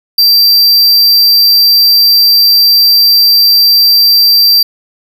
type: tone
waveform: square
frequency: 4699 Hz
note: D8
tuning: in tune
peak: -4 dBFS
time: 0.18-4.63 s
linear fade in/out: 5 ms
effects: 7-bit